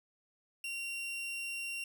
40% pulse tone, 2755 Hz, F7, 24 cents flat, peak -36 dBFS, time 0.64-1.84 s, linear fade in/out 2 ms, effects none

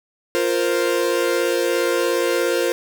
45% pulse chord, F suspended fourth, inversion none, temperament equal, 349.2 / 466.2 / 523.3 Hz, F4 / Bb4 / C5, 0 / 0 / 0 cents, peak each -22 dBFS, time 0.35-2.72 s, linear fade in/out 0 ms, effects none

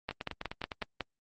two click trains, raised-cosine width 0.3 ms, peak -20 / -17 dBFS, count 8 / 6, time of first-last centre 0.11-0.819 / 0.09-1.007 s, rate 9.87 / 5.45 Hz, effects Opus 24 kbps

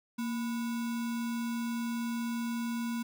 sine tone with sample-and-hold, 233.1 Hz, A#3, in tune, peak -31 dBFS, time 0.18-3.03 s, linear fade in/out 10 ms, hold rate 1225 Hz, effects none

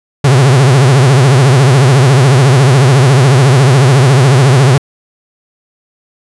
45% pulse tone with vibrato, 132.6 Hz, C3, 23 cents sharp, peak -4 dBFS, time 0.24-4.78 s, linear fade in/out 5 ms, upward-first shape triangle, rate 14 Hz, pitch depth 200 cents each way, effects resampled to 24000 Hz

